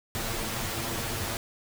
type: noise with comb filter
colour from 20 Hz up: pink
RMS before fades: -32 dBFS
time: 0.15-1.37 s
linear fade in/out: 0 ms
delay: 8.8 ms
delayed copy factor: +0.7
effects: none